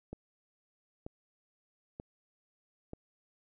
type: click train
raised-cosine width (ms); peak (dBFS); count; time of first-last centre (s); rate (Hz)
2; -28; 4; 0.13-2.934; 1.07
effects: none